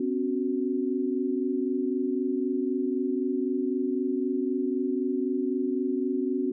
sine chord, B suspended second, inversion none, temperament equal with one note detuned, 253.3 / 277.2 / 370 Hz, B3 / C#4 / F#4, +44 / 0 / 0 cents, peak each -29 dBFS, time 0-6.52 s, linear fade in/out 5 ms, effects none

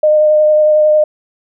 sine tone with vibrato, 610 Hz, D#5, 34 cents flat, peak -6 dBFS, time 0.03-1.04 s, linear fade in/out 5 ms, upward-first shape sine, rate 11 Hz, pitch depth 12 cents each way, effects none

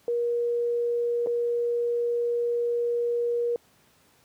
sine tone with dropouts, 475.4 Hz, A#4, 34 cents sharp, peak -23 dBFS, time 0.08-3.56 s, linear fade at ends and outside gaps 1 ms, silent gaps 1.262-1.27 s, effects pink hiss -61 dBFS RMS until 4.24 s + high-pass 100 Hz 12 dB/octave

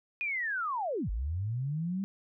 sine linear two-way sweep, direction down then up, 2489 to 46.25 to 199.6 Hz, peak -30 dBFS, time 0.21-2.04 s, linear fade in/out 0 ms, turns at 1.1 s, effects none

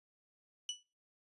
30% pulse tone with exponential decay, 2960 Hz, F#7, in tune, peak -30 dBFS, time 0.69-0.83 s, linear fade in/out 1 ms, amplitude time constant 29 ms, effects noise-tail reverb RT60 0.3 s tail -23 dB re dry + resampled to 24000 Hz

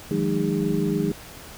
sine tone cluster, 159.2 / 182.7 / 209.5 / 307.3 / 405 Hz, D#3 / F#3 / G#3 / D#4 / G#4, +40 / -22 / +15 / -21 / -43 cents, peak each -27 dBFS, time 0.11-1.12 s, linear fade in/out 2 ms, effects pink hiss -42 dBFS RMS until 1.57 s

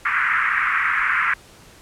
pink band-pass noise, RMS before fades -20 dBFS, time 0.05-1.34 s, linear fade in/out 5 ms, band 1200 to 2200 Hz, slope 48 dB/octave, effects pink hiss -47 dBFS RMS until 1.81 s + low-pass 11000 Hz 12 dB/octave

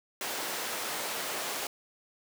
pink high-pass noise, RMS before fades -35 dBFS, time 0.21-1.67 s, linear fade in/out 2 ms, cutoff 440 Hz, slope 12 dB/octave, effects none

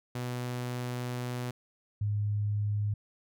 sawtooth / sine tone pair in turn, 123.47 / 103.83 Hz, B2 / G#2, 0 / 0 cents, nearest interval minor third, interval 300 cents, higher first, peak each -29 / -27 dBFS, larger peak second, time 0.15-1.51 / 2.01-2.94 s, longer first, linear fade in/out 5 ms, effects none

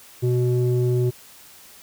square tone with low-pass filter, 123.47 Hz, B2, in tune, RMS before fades -20 dBFS, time 0.22-1.11 s, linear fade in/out 20 ms, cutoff 340 Hz, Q 2.6, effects white hiss -47 dBFS RMS until 1.82 s

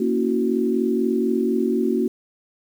sine chord, F# dominant seventh, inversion first, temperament equal, 233.1 / 277.2 / 329.6 / 370 Hz, A#3 / C#4 / E4 / F#4, 0 / 0 / 0 / 0 cents, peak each -22 / -25 / -27 / -22 dBFS, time 0-2.08 s, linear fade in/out 5 ms, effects 8-bit

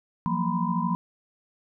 sine tone cluster, 171.3 / 184.8 / 230.8 / 966 / 1017 Hz, F3 / F#3 / A#3 / B5 / C6, -33 / -2 / -17 / -39 / -50 cents, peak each -28 / -30 / -30 / -32 / -30 dBFS, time 0.26-0.95 s, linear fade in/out 0 ms, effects none

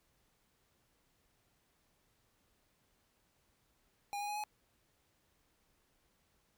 square tone with pitch steps, 813 / 822.4 / 832 / 841.7 Hz, G#5 / G#5 / G#5 / G#5, -37 / -17 / +3 / +23 cents, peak -38 dBFS, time 4.13-4.438 s, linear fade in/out 0 ms, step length 77 ms, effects pink hiss -75 dBFS RMS until 6.57 s

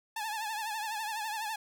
sawtooth tone with vibrato, 866 Hz, A5, 28 cents flat, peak -30 dBFS, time 0.16-1.56 s, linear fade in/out 5 ms, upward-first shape triangle, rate 12 Hz, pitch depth 97 cents each way, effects none

